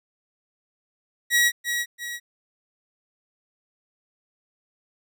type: tone with echo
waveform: sawtooth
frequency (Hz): 1914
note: A#6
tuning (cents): +45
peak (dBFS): -13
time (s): 1.3-1.52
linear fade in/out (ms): 50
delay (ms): 340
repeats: 2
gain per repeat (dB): -7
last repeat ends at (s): 2.2
effects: none